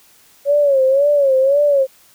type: tone with vibrato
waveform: sine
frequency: 554 Hz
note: C#5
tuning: 1 cent flat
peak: -10 dBFS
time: 0.45-1.87 s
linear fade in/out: 50 ms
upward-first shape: sine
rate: 1.9 Hz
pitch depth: 100 cents each way
effects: white hiss -50 dBFS RMS until 2.14 s